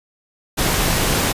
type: noise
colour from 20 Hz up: pink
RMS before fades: -18 dBFS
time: 0.57-1.33 s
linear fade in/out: 20 ms
effects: resampled to 32000 Hz